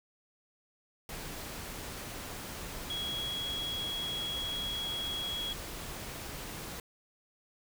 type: tone in noise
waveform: sine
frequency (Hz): 3322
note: G#7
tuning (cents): 0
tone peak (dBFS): -34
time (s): 2.9-5.53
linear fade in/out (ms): 2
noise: pink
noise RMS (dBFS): -42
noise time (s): 1.09-6.8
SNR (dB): +5
effects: none